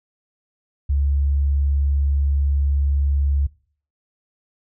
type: tone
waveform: sine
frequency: 70.3 Hz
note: C#2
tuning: 25 cents sharp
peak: -16 dBFS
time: 0.89-3.47 s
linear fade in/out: 10 ms
effects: noise-tail reverb RT60 0.5 s tail -22 dB re dry